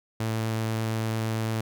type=tone; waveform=sawtooth; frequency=111.4 Hz; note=A2; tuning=22 cents sharp; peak=-22 dBFS; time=0.2-1.61 s; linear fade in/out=5 ms; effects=none